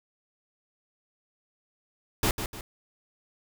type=noise with echo; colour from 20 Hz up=pink; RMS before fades=-24 dBFS; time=2.23-2.31 s; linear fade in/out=2 ms; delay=150 ms; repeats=2; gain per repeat=-8 dB; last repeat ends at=2.61 s; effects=none